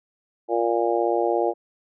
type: harmonic tone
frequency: 116.9 Hz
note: A#2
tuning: 5 cents sharp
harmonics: 3 / 4 / 5 / 6 / 7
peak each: -24 / -25 / -26 / -27 / -27 dBFS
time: 0.48-1.54 s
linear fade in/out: 50 ms
effects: none